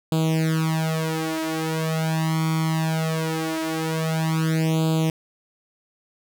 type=tone with flanger; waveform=sawtooth; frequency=160 Hz; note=D#3; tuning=49 cents sharp; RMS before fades=-23 dBFS; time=0.12-5.1 s; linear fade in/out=2 ms; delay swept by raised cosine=0.26 to 5.36 ms; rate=0.21 Hz; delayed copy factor=+1; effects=none